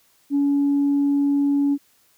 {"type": "tone", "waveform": "sine", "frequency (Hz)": 283, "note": "C#4", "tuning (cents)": 36, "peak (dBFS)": -15, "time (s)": [0.3, 1.78], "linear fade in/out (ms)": 50, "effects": ["tanh soft clip ceiling -13 dBFS", "white hiss -60 dBFS RMS until 2.17 s"]}